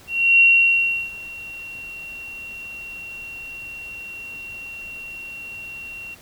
sine tone with ADSR envelope, 2741 Hz, F7, 33 cents flat, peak -9 dBFS, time 0.07-6.15 s, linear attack 330 ms, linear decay 700 ms, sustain -23 dB, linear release 12 ms, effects pink hiss -47 dBFS RMS until 6.21 s

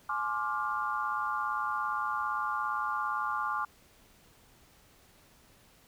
sine chord, D half-diminished seventh, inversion second, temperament just, 845.8 / 1057.2 / 1174.7 / 1409.6 Hz, Ab5 / C6 / D6 / F6, +31 / +18 / 0 / +16 cents, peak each -37 / -36 / -33 / -36 dBFS, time 0.09-3.65 s, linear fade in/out 5 ms, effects pink hiss -61 dBFS RMS until 5.87 s

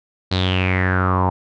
sawtooth tone with low-pass filter sweep, 92.5 Hz, F#2, in tune, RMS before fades -18 dBFS, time 0.31-1.3 s, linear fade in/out 10 ms, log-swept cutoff 4200 to 880 Hz, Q 7.5, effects none

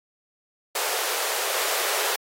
pink high-pass noise, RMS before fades -26 dBFS, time 0.75-2.16 s, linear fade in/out 5 ms, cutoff 410 Hz, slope 48 dB/octave, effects AAC 48 kbps

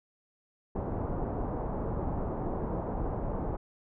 pink low-pass noise, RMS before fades -33 dBFS, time 0.75-3.57 s, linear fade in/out 10 ms, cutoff 930 Hz, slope 24 dB/octave, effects none

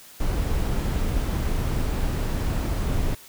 brown noise, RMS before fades -24 dBFS, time 0.2-3.15 s, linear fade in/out 5 ms, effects white hiss -47 dBFS RMS until 3.28 s

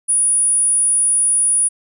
sine tone, 9730 Hz, D#9, 40 cents flat, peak -12 dBFS, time 0.08-1.69 s, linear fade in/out 20 ms, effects none

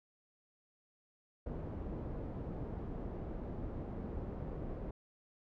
pink low-pass noise, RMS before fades -42 dBFS, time 1.46-4.91 s, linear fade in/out 5 ms, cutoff 540 Hz, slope 12 dB/octave, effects none

